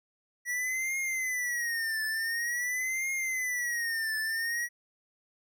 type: tone with vibrato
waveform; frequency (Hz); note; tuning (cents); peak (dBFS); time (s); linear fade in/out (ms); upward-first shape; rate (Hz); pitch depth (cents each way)
square; 1934; B6; -37; -30; 0.45-4.69; 50; triangle; 0.47; 180
effects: none

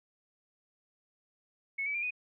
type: tone with pitch steps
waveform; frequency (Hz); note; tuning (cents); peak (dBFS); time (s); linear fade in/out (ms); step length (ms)
sine; 2200 / 2291 / 2385 / 2484; C#7 / D7 / D7 / D#7; -14 / -44 / +26 / -3; -31; 1.78-2.108; 10; 82
effects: none

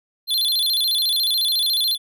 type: tone with vibrato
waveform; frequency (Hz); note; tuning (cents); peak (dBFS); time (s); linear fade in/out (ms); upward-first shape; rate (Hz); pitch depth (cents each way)
square; 3800; A#7; +33; -18; 0.27-1.98; 50; square; 14; 160
effects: none

